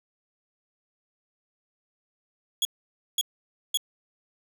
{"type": "tone bursts", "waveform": "sawtooth", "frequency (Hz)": 3343, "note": "G#7", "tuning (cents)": 11, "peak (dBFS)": -19, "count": 3, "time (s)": [2.62, 3.773], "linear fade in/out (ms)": 2, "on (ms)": 31, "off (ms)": 530, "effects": []}